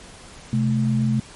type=tone pair together; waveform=sine; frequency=128.6 / 216.3 Hz; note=C3 / A3; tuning=-30 / -29 cents; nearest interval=major sixth; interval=901 cents; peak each=-20 dBFS; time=0.53-1.2 s; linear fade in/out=2 ms; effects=pink hiss -43 dBFS RMS until 1.35 s + MP3 48 kbps